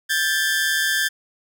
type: tone pair together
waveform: sawtooth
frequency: 1589.8 / 1747 Hz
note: G6 / A6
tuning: +24 / -13 cents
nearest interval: major second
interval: 163 cents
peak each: -18 dBFS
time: 0.09-1.09 s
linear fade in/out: 20 ms
effects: none